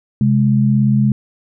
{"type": "tone pair together", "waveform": "sine", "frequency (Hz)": [131.5, 208.7], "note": ["C3", "G#3"], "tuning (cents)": [9, 9], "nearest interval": "minor sixth", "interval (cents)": 800, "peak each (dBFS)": -13, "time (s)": [0.21, 1.12], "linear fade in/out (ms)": 2, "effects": []}